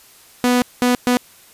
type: tone bursts at uneven times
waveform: sawtooth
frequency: 246.9 Hz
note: B3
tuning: in tune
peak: -9 dBFS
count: 3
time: 0.44-0.62 / 0.82-0.95 / 1.07-1.17 s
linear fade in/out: 0 ms
effects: white hiss -47 dBFS RMS until 1.53 s + resampled to 32000 Hz